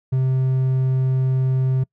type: tone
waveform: triangle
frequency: 130.7 Hz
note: C3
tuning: 1 cent flat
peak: -14 dBFS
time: 0.12-1.84 s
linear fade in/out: 10 ms
effects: noise-tail reverb RT60 0.1 s tail -25 dB re dry